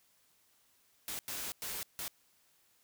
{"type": "noise bursts at uneven times", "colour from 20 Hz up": "white", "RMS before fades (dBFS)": -40, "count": 4, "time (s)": [[1.08, 1.19], [1.28, 1.52], [1.62, 1.83], [1.99, 2.08]], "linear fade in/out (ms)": 0, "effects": ["white hiss -70 dBFS RMS until 2.83 s"]}